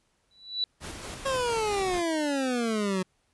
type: tone with exponential growth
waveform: sine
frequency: 3951 Hz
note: B7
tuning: in tune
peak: -22 dBFS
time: 0.31-0.64 s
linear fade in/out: 1 ms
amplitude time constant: 70 ms
type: noise with tremolo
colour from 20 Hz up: pink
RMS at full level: -38 dBFS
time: 0.8-2.03 s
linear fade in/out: 50 ms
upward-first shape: square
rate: 4.4 Hz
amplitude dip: 30%
type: exponential sweep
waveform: 25% pulse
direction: down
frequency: 549 to 182.5 Hz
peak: -22 dBFS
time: 1.25-3.03 s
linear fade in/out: 10 ms
effects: pink hiss -71 dBFS RMS until 3.33 s + resampled to 24000 Hz